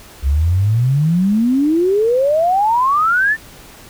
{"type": "exponential sweep", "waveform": "sine", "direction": "up", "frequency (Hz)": [64.5, 1820], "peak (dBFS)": -11, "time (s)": [0.22, 3.37], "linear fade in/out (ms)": 50, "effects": ["pink hiss -40 dBFS RMS until 3.89 s"]}